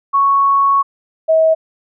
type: tone pair in turn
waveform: sine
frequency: 1108.7 / 641.2 Hz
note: C#6 / E5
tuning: 0 / -48 cents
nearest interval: major sixth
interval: 948 cents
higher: first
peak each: -9 / -8 dBFS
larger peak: second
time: 0.13-0.83 / 1.28-1.55 s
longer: first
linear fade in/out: 20 ms
effects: none